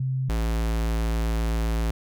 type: tone pair in turn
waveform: sine / square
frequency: 131 / 55.78 Hz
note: C3 / A1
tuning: +2 / +24 cents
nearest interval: octave + minor third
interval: 1478 cents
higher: first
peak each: -23 dBFS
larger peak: neither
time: 0-0.29 / 0.29-1.91 s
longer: second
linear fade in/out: 5 ms
effects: none